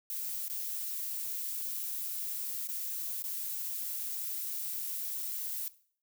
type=noise with dropouts; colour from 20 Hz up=violet; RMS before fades=-37 dBFS; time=0.1-5.68 s; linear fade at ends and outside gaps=0 ms; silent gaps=0.481-0.499 / 2.672-2.688 / 3.222-3.24 s; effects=noise-tail reverb RT60 0.5 s tail -17 dB re dry